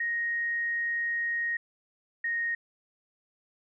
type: tone pair in turn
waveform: sine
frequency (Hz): 1871 / 1862.6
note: A#6 / A#6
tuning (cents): +6 / -2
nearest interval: unison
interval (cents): 8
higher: first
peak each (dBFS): -27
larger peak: neither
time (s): 0-1.57 / 2.24-2.55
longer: first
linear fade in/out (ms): 5
effects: none